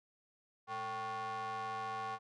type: ring-modulated tone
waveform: square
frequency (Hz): 164.81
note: E3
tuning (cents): 0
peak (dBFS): -36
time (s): 0.67-2.19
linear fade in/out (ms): 50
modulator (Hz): 941
effects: low-pass 5000 Hz 12 dB/octave